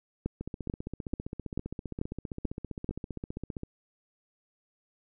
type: two click trains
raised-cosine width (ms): 3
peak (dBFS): -17 / -23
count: 7 / 50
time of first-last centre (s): 0.26-2.892 / 0.41-3.634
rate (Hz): 2.28 / 15.2
effects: none